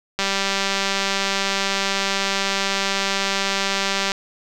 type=click train; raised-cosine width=0.2 ms; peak=-4 dBFS; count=771; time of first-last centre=0.19-4.119 s; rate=196 Hz; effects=none